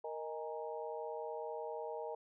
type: harmonic tone with a mistuned harmonic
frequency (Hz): 155.56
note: D#3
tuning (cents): 0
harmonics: 3 / 4 / 5 / 6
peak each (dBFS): -43 / -45 / -47 / -49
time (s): 0.04-2.15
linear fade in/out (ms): 5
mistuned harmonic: 5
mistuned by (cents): +98
effects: none